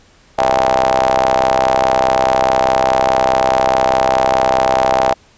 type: ring-modulated tone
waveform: sawtooth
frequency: 64.8 Hz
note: C2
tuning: 16 cents flat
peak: -4 dBFS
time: 0.38-5.14 s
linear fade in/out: 10 ms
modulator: 726 Hz
effects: pink hiss -49 dBFS RMS until 5.37 s + resampled to 16000 Hz